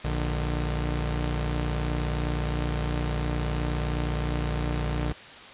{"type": "tone pair together", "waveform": "sawtooth", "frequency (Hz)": [59.42, 150], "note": ["A#1", "D3"], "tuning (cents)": [34, 37], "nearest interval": "octave + major third", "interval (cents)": 1603, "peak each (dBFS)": [-23, -27], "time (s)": [0.04, 5.13], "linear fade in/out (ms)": 10, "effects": ["white hiss -44 dBFS RMS until 5.53 s", "resampled to 8000 Hz"]}